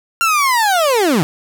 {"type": "linear sweep", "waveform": "30% pulse", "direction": "down", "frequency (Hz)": [1389, 138.59], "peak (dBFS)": -9, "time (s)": [0.21, 1.23], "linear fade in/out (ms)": 0, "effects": []}